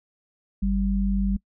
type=tone pair together; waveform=sine; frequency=49 / 196 Hz; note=G1 / G3; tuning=0 / 0 cents; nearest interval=2 octaves; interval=2400 cents; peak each=-23 dBFS; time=0.62-1.37 s; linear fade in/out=10 ms; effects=noise-tail reverb RT60 0.1 s tail -24 dB re dry